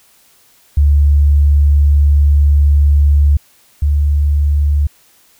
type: tone pair in turn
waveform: sine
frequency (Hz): 72.3 / 72.84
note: D2 / D2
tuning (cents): -27 / -14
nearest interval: unison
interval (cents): 13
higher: second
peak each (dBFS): -6 / -9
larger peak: first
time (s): 0.77-3.37 / 3.82-4.87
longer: first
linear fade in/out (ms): 5
effects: white hiss -50 dBFS RMS until 5.39 s